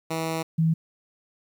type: tone pair in turn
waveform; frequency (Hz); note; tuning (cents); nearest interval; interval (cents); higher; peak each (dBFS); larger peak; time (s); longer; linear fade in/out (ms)
10% pulse / sine; 162 / 162; E3 / E3; -30 / -30; unison; 0; neither; -18; neither; 0.1-0.43 / 0.58-0.74; first; 10
effects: 10-bit